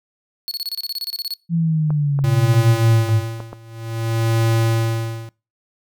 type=tone bursts; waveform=45% pulse; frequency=4383 Hz; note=C#8; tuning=20 cents flat; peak=-22 dBFS; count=15; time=0.48-1.338 s; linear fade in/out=0 ms; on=32 ms; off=27 ms
type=exponential sweep; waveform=sine; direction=down; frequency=170.1 to 103.83 Hz; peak=-15 dBFS; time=1.49-3.24 s; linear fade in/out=50 ms
type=clicks; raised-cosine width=1 ms; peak=-17 dBFS; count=6; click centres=1.905 / 2.19 / 2.541 / 3.091 / 3.403 / 3.53 s
type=tone with tremolo; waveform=square; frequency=113.7 Hz; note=A#2; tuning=43 cents flat; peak=-15 dBFS; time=2.24-5.29 s; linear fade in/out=0 ms; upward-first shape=sine; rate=0.55 Hz; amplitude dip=95%
effects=noise-tail reverb RT60 0.3 s tail -24 dB re dry